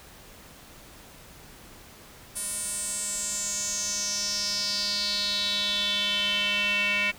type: tone with band-pass filter sweep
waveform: square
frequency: 204.5 Hz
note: G#3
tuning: 26 cents flat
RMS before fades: -28 dBFS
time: 2.35-7.12 s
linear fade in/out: 20 ms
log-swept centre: 9900 to 2400 Hz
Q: 5.6
effects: pink hiss -49 dBFS RMS until 7.18 s